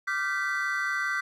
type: chord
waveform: triangle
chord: G dominant seventh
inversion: second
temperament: equal with one note detuned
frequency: 1174.7 / 1396.9 / 1541.9 / 1975.5 Hz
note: D6 / F6 / G6 / B6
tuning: 0 / 0 / -29 / 0 cents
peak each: -32 / -33 / -28 / -30 dBFS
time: 0.07-1.21 s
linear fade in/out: 10 ms
effects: none